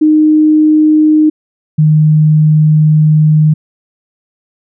sine tone pair in turn, 307.8 / 153.9 Hz, D#4 / D#3, -19 / -19 cents, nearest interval octave, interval 1200 cents, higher first, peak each -4 dBFS, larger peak neither, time 0.01-1.3 / 1.78-3.54 s, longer second, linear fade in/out 10 ms, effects none

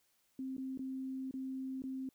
sine tone with dropouts, 263.3 Hz, C4, 11 cents sharp, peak -38 dBFS, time 0.39-2.09 s, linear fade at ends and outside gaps 2 ms, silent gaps 0.567-0.58 / 0.775-0.792 / 1.311-1.339 / 1.821-1.838 s, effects white hiss -75 dBFS RMS until 2.14 s

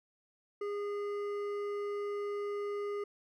sine tone with hard clipping, 409.2 Hz, G#4, 26 cents flat, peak -36 dBFS, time 0.61-3.04 s, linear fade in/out 5 ms, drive 9 dB, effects none

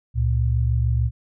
sine tone pair together, 69.4 / 116.08 Hz, C#2 / A#2, +3 / -7 cents, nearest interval major sixth, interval 890 cents, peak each -20 dBFS, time 0.14-1.11 s, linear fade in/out 50 ms, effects none

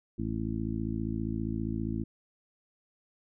harmonic tone, 55 Hz, A1, in tune, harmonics 1 / 2 / 3 / 4 / 5 / 6, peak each -38 / -36 / -40 / -35 / -38 / -38 dBFS, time 0.18-2.04 s, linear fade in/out 10 ms, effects none

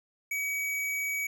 square tone, 2269 Hz, C#7, 40 cents sharp, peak -30 dBFS, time 0.31-1.27 s, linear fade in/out 5 ms, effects none

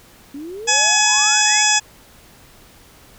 sine exponential sweep, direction up, 271 to 2343 Hz, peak -28 dBFS, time 0.34-1.63 s, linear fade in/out 5 ms
harmonic tone, 847 Hz, G#5, 34 cents sharp, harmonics 1 / 2 / 3 / 4 / 6 / 7 / 8 / 9, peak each -21 / -21 / -21 / -21 / -21 / -21 / -21 / -21 dBFS, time 0.67-1.8 s, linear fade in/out 20 ms
effects pink hiss -47 dBFS RMS until 3.18 s

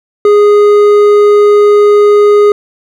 triangle tone with hard clipping, 413.6 Hz, G#4, 7 cents flat, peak -4 dBFS, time 0.25-2.52 s, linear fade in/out 2 ms, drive 10 dB, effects none

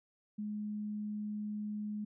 sine tone, 210 Hz, G#3, 19 cents sharp, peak -36 dBFS, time 0.38-2.05 s, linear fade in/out 10 ms, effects none

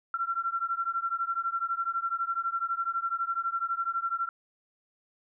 sine beating tone pair, 1355 / 1367 Hz, E6 / F6, +47 / -37 cents, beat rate 12 Hz, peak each -31 dBFS, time 0.14-4.29 s, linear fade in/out 2 ms, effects none

